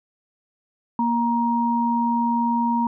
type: tone pair together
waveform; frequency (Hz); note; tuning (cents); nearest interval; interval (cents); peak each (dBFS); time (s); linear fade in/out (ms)
sine; 235.2 / 941; A#3 / A#5; +16 / +16; 2 octaves; 2400; -21; 0.99-2.87; 2
effects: none